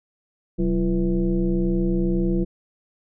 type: tone with frequency modulation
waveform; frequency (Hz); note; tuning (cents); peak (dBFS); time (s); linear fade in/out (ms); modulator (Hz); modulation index
sine; 185; F#3; 0; -18; 0.58-2.45; 20; 154; 1.3
effects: none